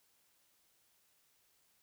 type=silence; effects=white hiss -73 dBFS RMS until 1.82 s